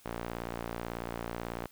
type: tone with band-pass filter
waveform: sawtooth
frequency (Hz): 58.2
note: A#1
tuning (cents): -2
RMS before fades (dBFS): -39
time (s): 0.05-1.67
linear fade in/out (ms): 10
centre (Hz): 830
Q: 0.52
effects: white hiss -60 dBFS RMS until 1.71 s